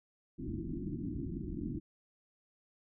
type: low-pass noise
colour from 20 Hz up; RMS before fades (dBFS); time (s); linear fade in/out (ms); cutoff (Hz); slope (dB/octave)
white; -39; 0.38-1.8; 20; 350; 96
effects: none